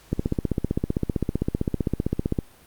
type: click train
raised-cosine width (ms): 3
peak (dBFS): -9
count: 36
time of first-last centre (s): 0.13-2.388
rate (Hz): 15.5
effects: pink hiss -53 dBFS RMS until 2.66 s + Opus 48 kbps